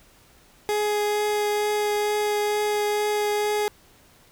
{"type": "tone with vibrato", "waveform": "30% pulse", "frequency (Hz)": 417.7, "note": "G#4", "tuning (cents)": 10, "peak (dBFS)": -19, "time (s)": [0.69, 3.68], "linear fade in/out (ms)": 0, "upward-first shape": "triangle", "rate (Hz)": 2.2, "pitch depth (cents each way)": 9, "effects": ["pink hiss -55 dBFS RMS until 4.31 s"]}